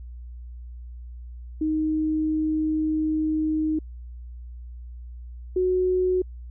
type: tone pair in turn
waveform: sine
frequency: 311.1 / 367.8 Hz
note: D#4 / F#4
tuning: 0 / -10 cents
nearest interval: minor third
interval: 290 cents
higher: second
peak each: -21 / -19 dBFS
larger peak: second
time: 1.61-3.79 / 5.56-6.22 s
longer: first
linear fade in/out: 5 ms
effects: added 60 Hz sine -36 dBFS peak until 6.5 s